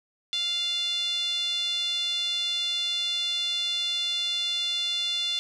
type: tone with band-pass filter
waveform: 5% pulse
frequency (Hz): 698.5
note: F5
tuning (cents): 0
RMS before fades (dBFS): -28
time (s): 0.33-5.39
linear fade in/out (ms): 0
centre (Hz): 3500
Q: 6.9
effects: none